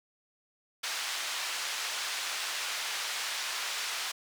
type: band-pass noise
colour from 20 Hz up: white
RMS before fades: -35 dBFS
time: 0.83-4.12 s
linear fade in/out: 10 ms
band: 910 to 5100 Hz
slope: 12 dB/octave
effects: none